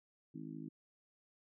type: harmonic tone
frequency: 52.9 Hz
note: G#1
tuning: 33 cents sharp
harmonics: 3 / 4 / 5 / 6 / 7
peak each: -49 / -53 / -48 / -50 / -63 dBFS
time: 0.34-0.69 s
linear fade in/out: 10 ms
effects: none